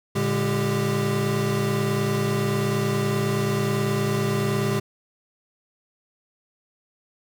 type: tone cluster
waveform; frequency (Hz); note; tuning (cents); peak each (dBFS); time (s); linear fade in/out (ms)
square; 114.5 / 144 / 205.1 / 393.5; A#2 / D3 / G#3 / G4; -31 / -34 / -21 / +7; -28 / -28 / -28 / -27; 0.15-4.8; 10
effects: none